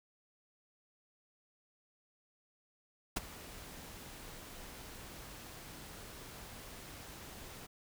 pink noise with ADSR envelope, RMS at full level -33 dBFS, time 3.16-7.67 s, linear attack 8 ms, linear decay 21 ms, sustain -17 dB, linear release 16 ms, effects none

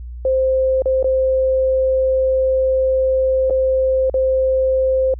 sine tone with dropouts, 523.3 Hz, C5, in tune, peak -13 dBFS, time 0.25-5.14 s, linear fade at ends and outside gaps 2 ms, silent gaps 0.821-0.857 / 1.028-1.043 / 3.499-3.506 / 4.098-4.141 s, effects added 60 Hz sine -28 dBFS peak until 5.19 s

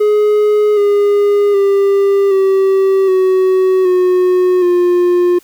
triangle tone with pitch steps, 420 / 408.3 / 396.9 / 385.8 / 375 / 364.6 / 354.4 Hz, G#4 / G#4 / G4 / G4 / F#4 / F#4 / F4, +19 / -29 / +22 / -28 / +23 / -25 / +25 cents, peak -6 dBFS, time 0-5.39 s, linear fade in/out 10 ms, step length 770 ms, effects white hiss -47 dBFS RMS until 5.43 s

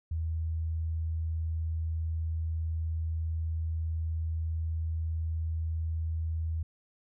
sine tone, 80.8 Hz, E2, 34 cents flat, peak -29 dBFS, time 0.11-6.63 s, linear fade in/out 5 ms, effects none

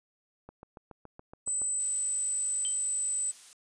click train, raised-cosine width 1 ms, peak -32 dBFS, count 9, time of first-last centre 0.49-1.617 s, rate 7.1 Hz
sine tone, 8050 Hz, B8, 32 cents sharp, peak -28 dBFS, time 1.46-3.32 s, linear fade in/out 20 ms
blue noise, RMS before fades -48 dBFS, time 1.8-3.53 s, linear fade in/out 0 ms
sine tone with exponential decay, 3122 Hz, G7, 8 cents flat, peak -34 dBFS, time 2.65-2.82 s, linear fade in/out 0 ms, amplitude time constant 36 ms
effects resampled to 22050 Hz

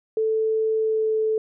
sine tone with pitch glide, 440 to 437.2 Hz, A4 to A4, 0 to -11 cents, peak -19 dBFS, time 0.17-1.38 s, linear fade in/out 2 ms, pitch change -11 cents, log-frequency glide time 0.76-1.13 s, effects none

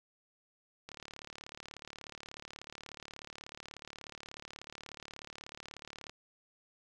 click train, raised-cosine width 0.2 ms, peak -28 dBFS, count 191, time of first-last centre 0.89-6.095 s, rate 36.5 Hz, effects none

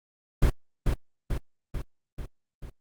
brown noise with echo, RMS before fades -19 dBFS, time 0.42-0.5 s, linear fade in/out 5 ms, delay 440 ms, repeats 5, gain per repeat -4 dB, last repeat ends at 2.7 s, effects Opus 24 kbps

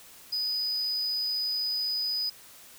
triangle tone, 4978 Hz, D#8, in tune, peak -26 dBFS, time 0.32-2.3 s, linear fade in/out 10 ms, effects white hiss -51 dBFS RMS until 2.78 s

